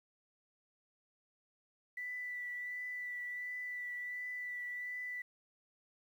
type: tone with vibrato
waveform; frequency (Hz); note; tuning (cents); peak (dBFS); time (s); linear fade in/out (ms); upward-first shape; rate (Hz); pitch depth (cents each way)
sine; 1975.5; B6; 0; -39; 1.97-5.22; 5; triangle; 1.4; 14
effects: 11-bit